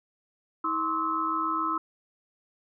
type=tone cluster; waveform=sine; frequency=320.4 / 1051 / 1138 / 1295 Hz; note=E4 / C6 / C#6 / E6; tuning=-49 / +7 / +45 / -31 cents; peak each=-34 / -30 / -37 / -28 dBFS; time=0.64-1.78 s; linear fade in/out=5 ms; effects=none